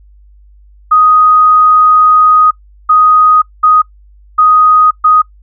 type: tone bursts at uneven times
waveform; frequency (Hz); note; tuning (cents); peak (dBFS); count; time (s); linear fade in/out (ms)
sine; 1248; D#6; +5; -3; 5; 0.91-2.51 / 2.89-3.42 / 3.63-3.82 / 4.38-4.91 / 5.04-5.22; 10
effects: noise-tail reverb RT60 0.1 s tail -22 dB re dry + added 50 Hz sine -38 dBFS peak until 5.42 s